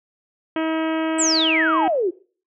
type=harmonic tone; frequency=320 Hz; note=D#4; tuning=49 cents sharp; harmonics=1 / 2 / 3 / 4 / 5 / 6 / 7 / 8 / 9 / 10; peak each=-21 / -27 / -31 / -33 / -35 / -37 / -38 / -39 / -40 / -41 dBFS; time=0.56-1.88 s; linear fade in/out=2 ms
type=exponential sweep; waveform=sine; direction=down; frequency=8260 to 329.6 Hz; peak=-17 dBFS; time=1.18-2.11 s; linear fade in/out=20 ms
effects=noise-tail reverb RT60 0.4 s tail -20 dB re dry